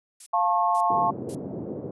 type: noise bursts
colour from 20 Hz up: violet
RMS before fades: -38 dBFS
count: 3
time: 0.2-1.352 s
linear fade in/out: 5 ms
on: 64 ms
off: 480 ms
type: chord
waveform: sine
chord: F augmented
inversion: none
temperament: equal with one note detuned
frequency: 698.5 / 880 / 1084.7 Hz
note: F5 / A5 / C#6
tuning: 0 / 0 / -38 cents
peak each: -24 dBFS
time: 0.33-1.11 s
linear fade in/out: 10 ms
type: band-pass noise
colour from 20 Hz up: white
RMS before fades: -34 dBFS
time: 0.9-1.91 s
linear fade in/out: 2 ms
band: 110 to 470 Hz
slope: 24 dB/octave
effects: resampled to 24000 Hz